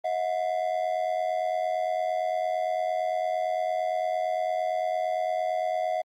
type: ring-modulated tone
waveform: triangle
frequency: 681 Hz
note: F5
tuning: 44 cents flat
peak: -20 dBFS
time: 0.04-6.02 s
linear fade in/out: 10 ms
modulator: 44.4 Hz
effects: Opus 24 kbps